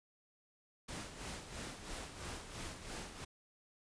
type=noise with tremolo; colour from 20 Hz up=pink; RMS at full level=-44 dBFS; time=0.88-3.25 s; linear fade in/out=10 ms; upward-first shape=sine; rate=3 Hz; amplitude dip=60%; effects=resampled to 22050 Hz